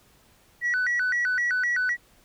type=tone with vibrato; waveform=sine; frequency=1700 Hz; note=G#6; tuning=40 cents sharp; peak=-20 dBFS; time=0.61-1.97 s; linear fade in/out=50 ms; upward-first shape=square; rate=3.9 Hz; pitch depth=220 cents each way; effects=tanh soft clip ceiling -20 dBFS + pink hiss -59 dBFS RMS until 2.24 s